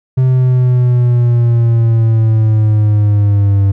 triangle linear sweep, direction down, 130 to 98.1 Hz, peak -5 dBFS, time 0.17-3.72 s, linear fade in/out 10 ms, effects none

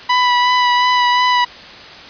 sawtooth tone with vibrato, 987.8 Hz, B5, in tune, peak -7 dBFS, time 0.09-1.45 s, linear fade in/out 10 ms, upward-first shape sine, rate 2.8 Hz, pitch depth 17 cents each way, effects white hiss -35 dBFS RMS until 2.09 s + resampled to 11025 Hz

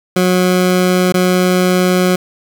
20% pulse tone with dropouts, 182.2 Hz, F#3, 26 cents flat, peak -5 dBFS, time 0.16-2.16 s, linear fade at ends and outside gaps 5 ms, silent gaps 1.123-1.141 s, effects none

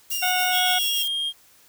violet noise with tremolo, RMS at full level -28 dBFS, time 0.1-1.08 s, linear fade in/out 5 ms, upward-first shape sine, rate 7 Hz, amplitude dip 45%
20% pulse tone with vibrato, 2794 Hz, F7, in tune, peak -22 dBFS, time 0.11-1.03 s, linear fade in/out 10 ms, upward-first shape sine, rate 6.3 Hz, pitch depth 19 cents each way
harmonic tone, 731 Hz, F#5, 21 cents flat, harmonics 1 / 2 / 3 / 4 / 5, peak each -24 / -27 / -29 / -30 / -31 dBFS, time 0.22-0.79 s, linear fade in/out 10 ms
triangle tone with pitch glide, 3322 to 3226 Hz, G#7 to G7, 0 to +49 cents, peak -22 dBFS, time 0.51-1.33 s, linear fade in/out 50 ms, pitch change -51 cents, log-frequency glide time 0.87-1.05 s
effects white hiss -55 dBFS RMS until 1.68 s

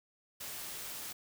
white noise, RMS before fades -43 dBFS, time 0.4-1.13 s, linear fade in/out 10 ms, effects none

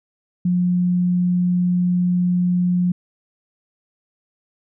sine tone, 178.5 Hz, F3, 38 cents sharp, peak -15 dBFS, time 0.45-2.92 s, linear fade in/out 5 ms, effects none

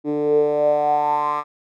10% pulse tone with band-pass filter sweep, 148 Hz, D3, 14 cents sharp, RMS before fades -19 dBFS, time 0.04-1.44 s, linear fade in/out 50 ms, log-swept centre 330 to 1200 Hz, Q 8.2, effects none

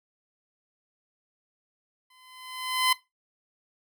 15% pulse tone with exponential growth, 1023 Hz, C6, 39 cents flat, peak -12 dBFS, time 2.1-2.93 s, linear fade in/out 5 ms, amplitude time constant 180 ms, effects noise-tail reverb RT60 0.2 s tail -18 dB re dry

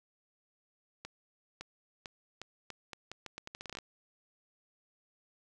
accelerating click train, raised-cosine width 0.2 ms, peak -25 dBFS, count 18, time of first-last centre 1.05-3.787 s, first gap 560 ms, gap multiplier 0.8, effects none

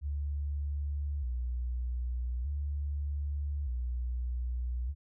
sine tone with vibrato, 66.4 Hz, C2, 26 cents sharp, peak -31 dBFS, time 0.01-4.95 s, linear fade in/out 50 ms, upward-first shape square, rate 0.41 Hz, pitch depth 140 cents each way, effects none

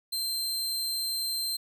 sawtooth tone, 4134 Hz, C8, 22 cents flat, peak -26 dBFS, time 0.12-1.57 s, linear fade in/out 10 ms, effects none

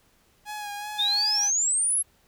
sawtooth tone with vibrato, 830.6 Hz, G#5, in tune, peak -29 dBFS, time 0.45-1.51 s, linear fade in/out 50 ms, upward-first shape sine, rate 2.7 Hz, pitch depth 30 cents each way
sine exponential sweep, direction up, 3520 to 11310 Hz, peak -21 dBFS, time 0.98-2.03 s, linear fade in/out 20 ms
effects pink hiss -63 dBFS RMS until 2.27 s

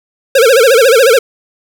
square tone with vibrato, 493.9 Hz, B4, in tune, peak -5 dBFS, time 0.35-1.19 s, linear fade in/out 5 ms, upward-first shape sine, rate 14 Hz, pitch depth 200 cents each way, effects none

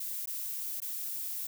violet noise with dropouts, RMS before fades -37 dBFS, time 0-1.47 s, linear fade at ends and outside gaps 5 ms, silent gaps 0.259-0.273 / 0.803-0.818 s, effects none

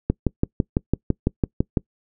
click train, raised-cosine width 3 ms, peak -5 dBFS, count 11, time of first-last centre 0.1-1.772 s, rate 5.98 Hz, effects noise-tail reverb RT60 0.1 s tail -25 dB re dry

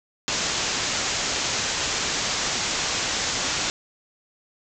white low-pass noise, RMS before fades -26 dBFS, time 0.28-3.7 s, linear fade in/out 0 ms, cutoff 7400 Hz, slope 96 dB/octave, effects none

